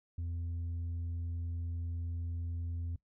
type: tone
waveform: sine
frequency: 84.8 Hz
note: E2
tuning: 50 cents sharp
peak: -32 dBFS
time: 0.18-2.96 s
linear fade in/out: 5 ms
effects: noise-tail reverb RT60 0.1 s tail -22 dB re dry + tanh soft clip ceiling -34 dBFS